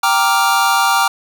square chord, G minor seventh, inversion none, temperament equal, 784 / 932.3 / 1174.7 / 1396.9 Hz, G5 / Bb5 / D6 / F6, 0 / 0 / 0 / 0 cents, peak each -18 dBFS, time 0.03-1.08 s, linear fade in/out 5 ms, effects none

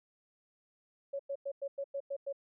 sine tone bursts, 556 Hz, C#5, 5 cents sharp, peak -34 dBFS, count 8, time 1.13-2.328 s, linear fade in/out 10 ms, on 64 ms, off 98 ms, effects none

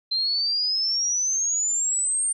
sine exponential sweep, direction up, 4100 to 8870 Hz, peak -21 dBFS, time 0.11-2.33 s, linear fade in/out 10 ms, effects none

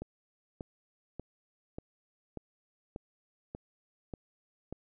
click train, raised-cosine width 2 ms, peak -26 dBFS, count 9, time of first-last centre 0.02-4.726 s, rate 1.7 Hz, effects none

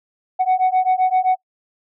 sine beating tone pair, 740 / 747.7 Hz, F#5 / F#5, 0 / +18 cents, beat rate 7.7 Hz, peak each -15 dBFS, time 0.39-1.36 s, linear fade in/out 20 ms, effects noise-tail reverb RT60 0.1 s tail -25 dB re dry + tanh soft clip ceiling -11 dBFS

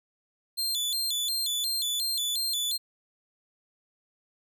sawtooth tone with vibrato, 3810 Hz, A#7, 37 cents sharp, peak -24 dBFS, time 0.57-2.78 s, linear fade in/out 20 ms, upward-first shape square, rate 2.8 Hz, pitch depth 160 cents each way, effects none

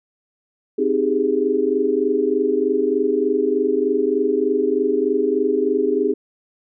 sine chord, Ab major seventh, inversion first, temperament equal, 261.6 / 311.1 / 392 / 415.3 Hz, C4 / Eb4 / G4 / Ab4, 0 / 0 / 0 / 0 cents, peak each -24 / -24 / -21 / -19 dBFS, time 0.78-6.14 s, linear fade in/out 10 ms, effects none

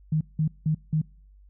sine tone bursts, 155.56 Hz, D#3, in tune, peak -20 dBFS, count 4, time 0.12-1.016 s, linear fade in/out 5 ms, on 89 ms, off 180 ms, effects noise-tail reverb RT60 0.5 s tail -25 dB re dry + added 49 Hz sine -50 dBFS peak until 1.49 s

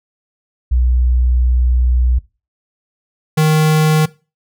sine / square tone pair in turn, 61.7 / 155.47 Hz, B1 / D#3, -1 / -1 cents, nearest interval octave + major third, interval 1600 cents, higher second, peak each -10 dBFS, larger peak neither, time 0.71-2.19 / 3.37-4.06 s, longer first, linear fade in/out 10 ms, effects noise-tail reverb RT60 0.3 s tail -20 dB re dry

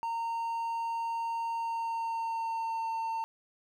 triangle tone with pitch glide, 920 to 904.7 Hz, A#5 to A5, -23 to +48 cents, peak -29 dBFS, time 0.03-3.24 s, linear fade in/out 0 ms, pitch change -29 cents, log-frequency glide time 1.56-2.9 s, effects none

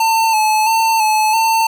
square tone with vibrato, 880 Hz, A5, in tune, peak -12 dBFS, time 0-1.67 s, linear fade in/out 5 ms, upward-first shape square, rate 1.5 Hz, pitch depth 35 cents each way, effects none

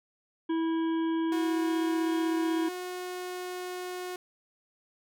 harmonic tone, 326.6 Hz, E4, 16 cents flat, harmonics 1 / 3 / 5 / 7 / 9 / 10, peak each -26 / -38 / -45 / -54 / -55 / -49 dBFS, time 0.49-2.69 s, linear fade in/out 10 ms
sawtooth tone, 362.6 Hz, F#4, 35 cents flat, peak -31 dBFS, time 1.32-4.16 s, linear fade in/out 2 ms
effects none

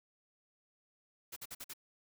white noise bursts, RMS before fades -45 dBFS, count 5, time 1.32-1.736 s, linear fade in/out 10 ms, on 44 ms, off 49 ms, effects none

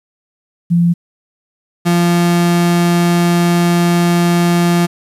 sine / 35% pulse tone pair in turn, 171.7 / 172.99 Hz, F3 / F3, -29 / -16 cents, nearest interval unison, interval 13 cents, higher second, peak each -8 dBFS, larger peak neither, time 0.7-0.94 / 1.85-4.87 s, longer second, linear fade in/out 20 ms, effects resampled to 32000 Hz + 8-bit

